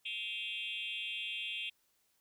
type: tone with frequency modulation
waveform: sine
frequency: 2960 Hz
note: F#7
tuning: in tune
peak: -36 dBFS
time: 0.05-1.7 s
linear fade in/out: 10 ms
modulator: 208 Hz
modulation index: 2.5
effects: tanh soft clip ceiling -32 dBFS + white hiss -75 dBFS RMS until 2.2 s